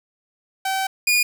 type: tone pair in turn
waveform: sawtooth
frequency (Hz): 769 / 2441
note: G5 / D#7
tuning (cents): -33 / -34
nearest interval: octave + minor sixth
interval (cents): 1999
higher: second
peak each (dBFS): -17 / -12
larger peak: second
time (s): 0.65-0.87 / 1.07-1.23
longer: first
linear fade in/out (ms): 5
effects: none